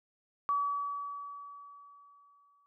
sine tone with exponential decay, 1142 Hz, D6, 49 cents flat, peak -26 dBFS, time 0.49-2.66 s, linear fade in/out 0 ms, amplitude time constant 470 ms, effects none

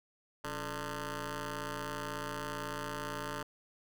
10% pulse ring-modulated tone, 154.4 Hz, D#3, 13 cents flat, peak -26 dBFS, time 0.44-3.43 s, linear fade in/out 5 ms, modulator 743 Hz, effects none

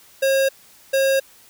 square tone pair in turn, 540 / 540 Hz, C#5 / C#5, -45 / -45 cents, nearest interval unison, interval 0 cents, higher neither, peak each -16 dBFS, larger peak neither, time 0.22-0.49 / 0.93-1.2 s, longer neither, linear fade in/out 10 ms, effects white hiss -50 dBFS RMS until 1.49 s

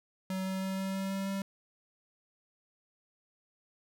square tone with pitch steps, 188.7 / 189.79 / 190.89 / 192 / 193.11 / 194.23 / 195.35 Hz, F#3 / F#3 / G3 / G3 / G3 / G3 / G3, +34 / +44 / -46 / -36 / -26 / -16 / -6 cents, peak -33 dBFS, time 0.3-1.42 s, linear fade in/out 2 ms, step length 160 ms, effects none

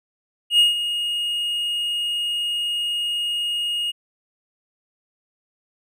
triangle tone with ADSR envelope, 2864 Hz, F7, 43 cents sharp, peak -9 dBFS, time 0.5-3.92 s, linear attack 90 ms, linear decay 150 ms, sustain -11 dB, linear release 21 ms, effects none

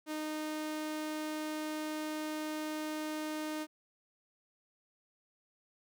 sawtooth tone, 307.9 Hz, D#4, 18 cents flat, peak -32 dBFS, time 0.06-3.67 s, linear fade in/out 50 ms, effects none

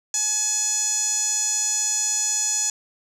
sawtooth tone with band-pass filter, 851 Hz, G#5, 42 cents sharp, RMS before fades -23 dBFS, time 0.14-2.7 s, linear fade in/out 2 ms, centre 6700 Hz, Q 9, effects none

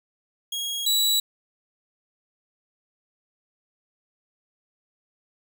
sawtooth tone pair in turn, 3293 / 3916 Hz, G#7 / B7, -15 / -15 cents, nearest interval minor third, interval 300 cents, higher second, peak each -24 / -16 dBFS, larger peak second, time 0.52-0.86 / 0.86-1.2 s, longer neither, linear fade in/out 5 ms, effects none

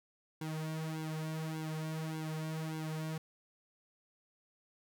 sawtooth tone with flanger, 157.8 Hz, D#3, 25 cents sharp, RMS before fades -39 dBFS, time 0.41-3.18 s, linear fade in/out 5 ms, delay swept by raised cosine 1.6 to 4 ms, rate 1.7 Hz, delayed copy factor -0.9, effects none

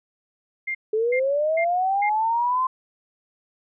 sine tone bursts, 2109 Hz, C7, 13 cents sharp, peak -24 dBFS, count 4, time 0.67-2.096 s, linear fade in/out 10 ms, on 79 ms, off 370 ms
sine linear sweep, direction up, 424.2 to 1046.5 Hz, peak -19 dBFS, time 0.93-2.67 s, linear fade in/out 5 ms
effects none

